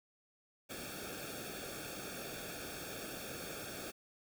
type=noise with comb filter; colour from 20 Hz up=pink; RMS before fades=-45 dBFS; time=0.69-3.92 s; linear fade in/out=20 ms; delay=1 ms; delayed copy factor=-0.9; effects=none